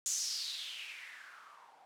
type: noise with low-pass filter sweep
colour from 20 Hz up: violet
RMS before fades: -42 dBFS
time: 0.06-1.85 s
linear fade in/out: 0 ms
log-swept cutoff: 7100 to 750 Hz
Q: 5.1
effects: none